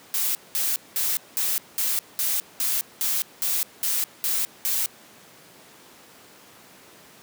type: noise bursts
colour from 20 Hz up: blue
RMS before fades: -24 dBFS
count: 12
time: 0.14-4.86 s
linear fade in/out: 0 ms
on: 210 ms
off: 200 ms
effects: pink hiss -49 dBFS RMS until 7.22 s + high-pass 200 Hz 12 dB/octave